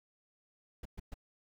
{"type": "noise bursts", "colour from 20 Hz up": "brown", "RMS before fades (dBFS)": -42, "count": 3, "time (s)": [0.83, 1.142], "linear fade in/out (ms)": 5, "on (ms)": 24, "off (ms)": 120, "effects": []}